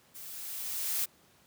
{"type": "noise with level ramp", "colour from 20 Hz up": "blue", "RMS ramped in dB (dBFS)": [-46, -30], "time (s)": [0.14, 1.06], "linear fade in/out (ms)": 20, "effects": ["pink hiss -63 dBFS RMS until 1.46 s", "high-pass 100 Hz 12 dB/octave"]}